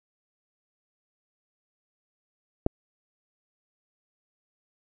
clicks, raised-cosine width 2 ms, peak -9 / -21 dBFS, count 2, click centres 2.664 / 2.667 s, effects none

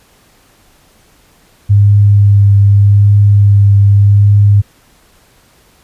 sine tone with vibrato, 101.3 Hz, G#2, 43 cents flat, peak -3 dBFS, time 1.69-4.62 s, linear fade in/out 20 ms, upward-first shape triangle, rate 0.84 Hz, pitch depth 18 cents each way, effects pink hiss -48 dBFS RMS until 5.83 s + resampled to 32000 Hz

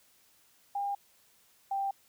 sine tone pair in turn, 804 / 787 Hz, G5 / G5, +44 / +7 cents, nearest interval unison, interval 37 cents, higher first, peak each -30 / -29 dBFS, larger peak second, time 0.75-0.95 / 1.71-1.91 s, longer neither, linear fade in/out 5 ms, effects white hiss -65 dBFS RMS until 2.08 s

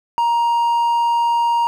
triangle tone, 939 Hz, A#5, 12 cents sharp, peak -12 dBFS, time 0.18-1.67 s, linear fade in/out 0 ms, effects none

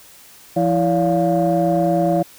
sine tone cluster, 171.3 / 330.3 / 571 / 700 Hz, F3 / E4 / D5 / F5, -33 / +4 / -49 / +4 cents, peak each -19 dBFS, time 0.56-2.23 s, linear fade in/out 10 ms, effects tanh soft clip ceiling -7 dBFS + white hiss -45 dBFS RMS until 2.38 s

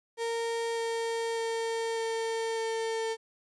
35% pulse tone with pitch steps, 461.4 / 458.5 / 455.6 / 452.7 / 449.8 Hz, A#4 / A#4 / A#4 / A4 / A4, -18 / -29 / -40 / +49 / +38 cents, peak -28 dBFS, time 0.17-3.17 s, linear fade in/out 50 ms, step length 600 ms, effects resampled to 22050 Hz + 11-bit

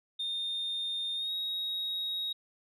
sine tone with pitch glide, 3646 to 3781 Hz, A#7 to A#7, -39 to +24 cents, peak -30 dBFS, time 0.19-2.33 s, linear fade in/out 10 ms, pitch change +63 cents, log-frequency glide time 1.15-1.32 s, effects tanh soft clip ceiling -29 dBFS

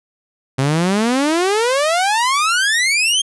sawtooth exponential sweep, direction up, 129.2 to 3241 Hz, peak -10 dBFS, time 0.58-3.22 s, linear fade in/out 10 ms, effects resampled to 24000 Hz

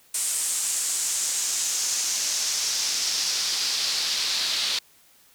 pink noise with band-pass filter sweep, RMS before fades -26 dBFS, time 0.14-4.79 s, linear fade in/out 5 ms, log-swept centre 8600 to 4100 Hz, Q 2.6, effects white hiss -57 dBFS RMS until 5.34 s

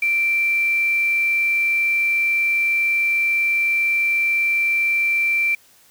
sine tone with quantisation, 2349 Hz, D7, in tune, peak -16 dBFS, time 0.02-5.55 s, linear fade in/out 5 ms, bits 6, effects white hiss -53 dBFS RMS until 5.9 s

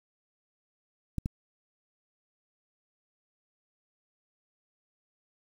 clicks, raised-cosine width 5 ms, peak -18 dBFS, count 2, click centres 1.183 / 1.259 s, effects 8-bit

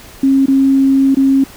sine tone with dropouts, 270.3 Hz, C#4, 44 cents flat, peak -7 dBFS, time 0.23-1.44 s, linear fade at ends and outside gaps 5 ms, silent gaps 0.459-0.481 / 1.147-1.169 s, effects pink hiss -37 dBFS RMS until 1.56 s

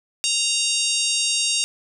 harmonic tone, 930 Hz, A#5, 4 cents flat, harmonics 3 / 4 / 5 / 6 / 7 / 8 / 9 / 10, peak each -25 / -26 / -27 / -28 / -28 / -29 / -30 / -30 dBFS, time 0.24-1.64 s, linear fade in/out 0 ms, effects none

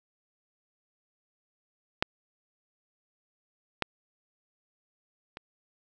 clicks, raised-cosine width 0.3 ms, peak -7 / -10 / -24 dBFS, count 3, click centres 2.025 / 3.823 / 5.371 s, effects none

